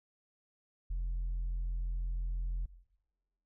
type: tone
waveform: sine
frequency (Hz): 43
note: F1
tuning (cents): -26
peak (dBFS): -30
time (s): 0.9-2.66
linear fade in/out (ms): 10
effects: noise-tail reverb RT60 1.0 s tail -19 dB re dry + tanh soft clip ceiling -31 dBFS